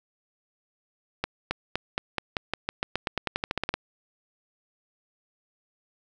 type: accelerating click train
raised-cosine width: 0.3 ms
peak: -10 dBFS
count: 20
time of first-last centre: 1.24-3.74 s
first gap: 270 ms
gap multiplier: 0.91
effects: none